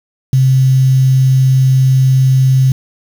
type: tone with quantisation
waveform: sine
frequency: 131.5 Hz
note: C3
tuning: 9 cents sharp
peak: -6 dBFS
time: 0.33-2.72 s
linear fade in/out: 2 ms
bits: 5
effects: none